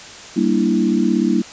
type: chord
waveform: sine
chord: E half-diminished seventh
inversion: first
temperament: equal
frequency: 196 / 233.1 / 293.7 / 329.6 Hz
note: G3 / Bb3 / D4 / E4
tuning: 0 / 0 / 0 / 0 cents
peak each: -19 / -18 / -21 / -19 dBFS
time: 0.36-1.42 s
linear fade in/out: 10 ms
effects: white hiss -36 dBFS RMS until 1.52 s + resampled to 16000 Hz